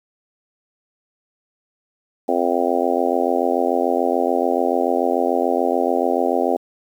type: harmonic tone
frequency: 86.9 Hz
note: F2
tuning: 8 cents flat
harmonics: 3 / 4 / 5 / 6 / 7 / 8 / 9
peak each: -24 / -24 / -24 / -24 / -24 / -24 / -24 dBFS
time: 2.28-6.57 s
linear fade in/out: 10 ms
effects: 8-bit